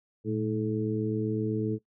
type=harmonic tone with a mistuned harmonic; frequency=107.8 Hz; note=A2; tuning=35 cents flat; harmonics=1 / 2 / 3 / 4; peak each=-32 / -32 / -32 / -32 dBFS; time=0.24-1.79 s; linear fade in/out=50 ms; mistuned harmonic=1; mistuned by=+120 cents; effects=noise-tail reverb RT60 0.1 s tail -19 dB re dry